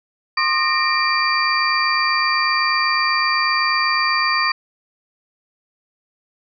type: tone cluster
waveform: sine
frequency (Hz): 1064 / 1212 / 1847 / 2367 / 4648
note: C6 / D#6 / A#6 / D7 / D8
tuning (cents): +29 / -46 / -16 / +13 / -19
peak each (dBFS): -22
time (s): 0.37-4.52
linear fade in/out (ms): 5
effects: none